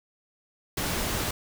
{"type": "noise", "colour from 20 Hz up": "pink", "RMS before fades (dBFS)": -29, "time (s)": [0.77, 1.31], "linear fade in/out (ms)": 5, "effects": []}